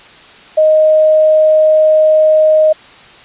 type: tone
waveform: sine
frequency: 622.3 Hz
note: D#5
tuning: in tune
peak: -5 dBFS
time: 0.57-2.73 s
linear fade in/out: 10 ms
effects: white hiss -38 dBFS RMS until 3.24 s + resampled to 8000 Hz